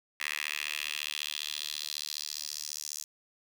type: tone with high-pass filter sweep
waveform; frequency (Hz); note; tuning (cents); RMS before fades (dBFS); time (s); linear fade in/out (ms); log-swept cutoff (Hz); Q
10% pulse; 74.7; D2; +30; -37; 0.2-3.04; 5; 2100 to 6200; 2.7
effects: none